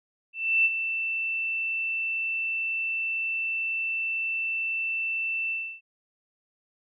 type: tone with ADSR envelope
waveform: sine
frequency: 2669 Hz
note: E7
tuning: 21 cents sharp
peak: -17 dBFS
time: 0.33-5.81 s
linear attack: 320 ms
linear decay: 37 ms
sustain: -9 dB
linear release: 300 ms
effects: none